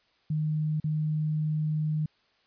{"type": "tone with dropouts", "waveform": "sine", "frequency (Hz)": 153.9, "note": "D#3", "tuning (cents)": -19, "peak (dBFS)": -25, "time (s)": [0.3, 2.06], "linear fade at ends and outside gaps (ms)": 5, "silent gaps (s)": [0.801, 0.841], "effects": ["white hiss -67 dBFS RMS until 2.46 s", "resampled to 11025 Hz"]}